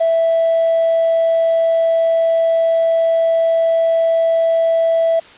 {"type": "tone with hard clipping", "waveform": "sine", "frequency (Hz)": 659.3, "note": "E5", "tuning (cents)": 0, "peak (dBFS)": -12, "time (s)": [0, 5.2], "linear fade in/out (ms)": 10, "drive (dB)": 1, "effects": ["white hiss -41 dBFS RMS until 5.37 s", "resampled to 8000 Hz"]}